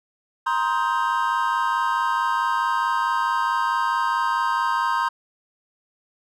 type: chord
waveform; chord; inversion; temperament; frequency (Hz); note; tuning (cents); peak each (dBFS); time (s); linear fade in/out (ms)
triangle; C minor seventh; third; just; 941.9 / 1046.5 / 1255.8 / 1569.8; Bb5 / C6 / Eb6 / G6; +18 / 0 / +16 / +2; -22 / -22 / -26 / -26; 0.46-5.09; 10
effects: none